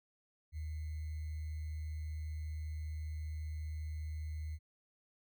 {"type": "tone with sample-and-hold", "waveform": "sine", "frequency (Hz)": 77.4, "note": "D#2", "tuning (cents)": -9, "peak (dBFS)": -38, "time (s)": [0.52, 4.59], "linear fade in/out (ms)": 50, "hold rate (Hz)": 2100, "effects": []}